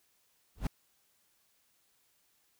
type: noise with exponential growth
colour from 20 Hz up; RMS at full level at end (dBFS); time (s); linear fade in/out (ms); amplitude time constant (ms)
brown; -24; 0.55-0.67; 5; 24
effects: white hiss -72 dBFS RMS until 2.59 s